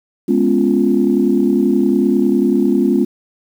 sine chord, C# dominant seventh, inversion second, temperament equal, 207.7 / 246.9 / 277.2 / 349.2 Hz, G#3 / B3 / C#4 / E#4, 0 / 0 / 0 / 0 cents, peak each -16 dBFS, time 0.28-3.05 s, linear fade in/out 10 ms, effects tanh soft clip ceiling -1 dBFS + 7-bit

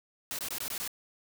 white noise bursts, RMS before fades -36 dBFS, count 6, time 0.31-0.877 s, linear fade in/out 0 ms, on 77 ms, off 21 ms, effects none

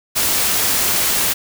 white noise, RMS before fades -17 dBFS, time 0.15-1.34 s, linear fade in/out 20 ms, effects none

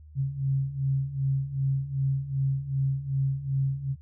sine beating tone pair, 134.4 / 137 Hz, C3 / C#3, +47 / -20 cents, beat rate 2.6 Hz, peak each -30 / -26 dBFS, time 0.15-3.96 s, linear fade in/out 50 ms, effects added 76 Hz sine -46 dBFS peak until 4.01 s

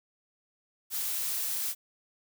blue noise, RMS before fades -32 dBFS, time 0.9-1.75 s, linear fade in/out 50 ms, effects none

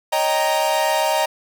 45% pulse chord, Eb dominant seventh, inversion third, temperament equal, 554.4 / 622.3 / 784 / 932.3 Hz, Db5 / Eb5 / G5 / Bb5, 0 / 0 / 0 / 0 cents, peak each -27 / -21 / -24 / -21 dBFS, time 0.12-1.26 s, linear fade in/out 10 ms, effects none

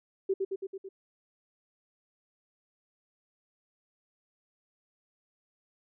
sine tone with echo, 386 Hz, G4, 27 cents flat, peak -24 dBFS, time 0.29-0.34 s, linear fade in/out 10 ms, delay 110 ms, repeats 5, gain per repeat -3 dB, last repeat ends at 0.89 s, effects none

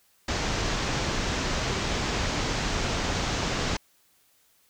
pink low-pass noise, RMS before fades -28 dBFS, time 0.28-3.77 s, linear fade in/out 5 ms, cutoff 7000 Hz, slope 48 dB/octave, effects white hiss -64 dBFS RMS until 4.69 s

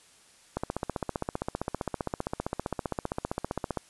click train, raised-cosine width 1 ms, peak -15 dBFS, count 50, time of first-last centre 0.57-3.773 s, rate 15.3 Hz, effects white hiss -58 dBFS RMS until 3.89 s + resampled to 24000 Hz

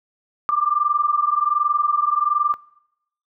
sine tone pair together, 1176.7 / 1198 Hz, D6 / D6, +3 / +34 cents, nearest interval unison, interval 31 cents, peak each -20 dBFS, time 0.49-2.54 s, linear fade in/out 0 ms, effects noise-tail reverb RT60 0.8 s tail -22 dB re dry

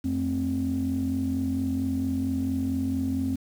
sine tone cluster, 89.7 / 219.9 / 264.3 Hz, F2 / A3 / C4, +47 / -1 / +18 cents, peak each -30 / -32 / -25 dBFS, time 0.04-3.36 s, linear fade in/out 10 ms, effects tanh soft clip ceiling -18 dBFS + 8-bit

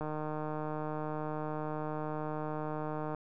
click train, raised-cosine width 1 ms, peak -24 dBFS, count 481, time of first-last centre 0.01-3.147 s, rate 153 Hz, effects none

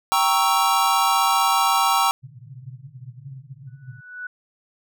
square chord, G diminished seventh, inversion none, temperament equal, 784 / 932.3 / 1108.7 / 1318.5 Hz, G5 / Bb5 / Db6 / Fb6, 0 / 0 / 0 / 0 cents, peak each -23 dBFS, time 0.12-2.11 s, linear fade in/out 0 ms
white band-pass noise, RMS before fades -40 dBFS, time 2.22-4.01 s, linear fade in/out 20 ms, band 120 to 140 Hz, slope 96 dB/octave
sine tone with exponential growth, 1480 Hz, F#6, in tune, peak -27 dBFS, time 3.67-4.27 s, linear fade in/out 5 ms, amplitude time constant 130 ms
effects none

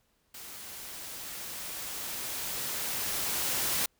white noise with level ramp, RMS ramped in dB -45 to -29 dBFS, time 0.34-3.86 s, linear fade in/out 5 ms, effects pink hiss -72 dBFS RMS until 3.99 s

